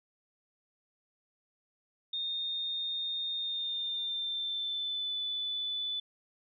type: tone with pitch glide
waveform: sine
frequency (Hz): 3664 to 3488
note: A#7 to A7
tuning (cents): -31 to -16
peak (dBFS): -32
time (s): 2.13-6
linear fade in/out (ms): 5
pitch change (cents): -85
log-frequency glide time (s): 3.36-5.2
effects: none